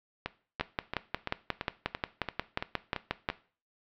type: two click trains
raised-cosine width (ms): 0.3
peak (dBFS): -16 / -12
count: 10 / 16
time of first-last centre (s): 0.26-3.301 / 0.61-3.289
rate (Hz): 2.96 / 5.6
effects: noise-tail reverb RT60 0.4 s tail -17 dB re dry + low-pass 4000 Hz 12 dB/octave